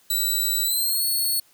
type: tone with pitch glide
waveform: 5% pulse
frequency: 3951 to 4384 Hz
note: B7 to C#8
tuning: 0 to -20 cents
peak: -14 dBFS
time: 0.1-1.4 s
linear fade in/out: 5 ms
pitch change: +180 cents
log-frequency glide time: 0.64-1.04 s
effects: white hiss -58 dBFS RMS until 1.53 s